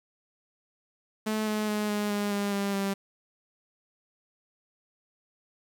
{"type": "tone with pitch steps", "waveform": "sawtooth", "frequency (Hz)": [216.2, 213.3, 210.5, 207.8, 205, 202.3, 199.64, 197], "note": ["A3", "G#3", "G#3", "G#3", "G#3", "G#3", "G3", "G3"], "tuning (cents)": [-30, 46, 24, 1, -22, -45, 32, 9], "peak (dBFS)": -23, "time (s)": [1.26, 2.94], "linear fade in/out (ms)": 10, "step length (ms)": 210, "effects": ["9-bit"]}